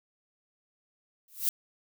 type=noise with exponential growth; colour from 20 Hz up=violet; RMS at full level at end=-23 dBFS; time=1.28-1.49 s; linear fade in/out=1 ms; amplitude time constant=44 ms; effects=none